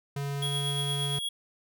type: tone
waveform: square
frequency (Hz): 140.9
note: C#3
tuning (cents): +29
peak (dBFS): -31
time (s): 0.16-1.19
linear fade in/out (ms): 5
type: tone with tremolo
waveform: square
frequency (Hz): 3322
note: G#7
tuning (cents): 0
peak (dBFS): -29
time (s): 0.42-1.29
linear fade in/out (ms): 5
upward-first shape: triangle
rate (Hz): 8.6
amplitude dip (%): 45
effects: none